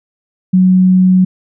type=tone; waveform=sine; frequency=185 Hz; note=F#3; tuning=in tune; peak=-5 dBFS; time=0.53-1.25 s; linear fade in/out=10 ms; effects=none